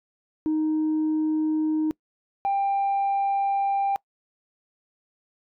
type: tone pair in turn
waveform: sine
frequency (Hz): 311.1 / 792.3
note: D#4 / G5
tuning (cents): 0 / +18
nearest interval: octave + major third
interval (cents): 1618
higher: second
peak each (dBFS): -19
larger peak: neither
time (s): 0.46-1.91 / 2.45-3.96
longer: second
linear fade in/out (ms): 0
effects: noise-tail reverb RT60 0.1 s tail -25 dB re dry + tanh soft clip ceiling -19 dBFS